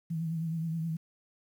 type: tone with vibrato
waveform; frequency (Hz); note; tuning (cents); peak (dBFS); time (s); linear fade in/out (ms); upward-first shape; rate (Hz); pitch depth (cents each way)
sine; 163.2; E3; -17; -30; 0.1-0.97; 10; triangle; 9.5; 60
effects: 10-bit